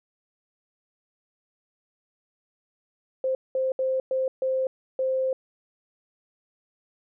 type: tone bursts at uneven times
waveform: sine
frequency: 523.3 Hz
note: C5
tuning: in tune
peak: -22 dBFS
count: 6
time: 3.24-3.35 / 3.55-3.72 / 3.79-4 / 4.11-4.28 / 4.42-4.67 / 4.99-5.33 s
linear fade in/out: 2 ms
effects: none